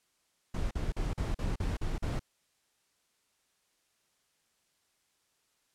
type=noise bursts; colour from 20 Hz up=brown; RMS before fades=-32 dBFS; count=8; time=0.54-2.194 s; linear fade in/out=5 ms; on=170 ms; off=42 ms; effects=white hiss -74 dBFS RMS until 5.74 s + low-pass 10000 Hz 12 dB/octave